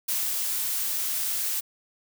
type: noise with ADSR envelope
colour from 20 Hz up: blue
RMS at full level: -26 dBFS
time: 0.08-1.61 s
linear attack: 10 ms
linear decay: 180 ms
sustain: -2 dB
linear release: 17 ms
effects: none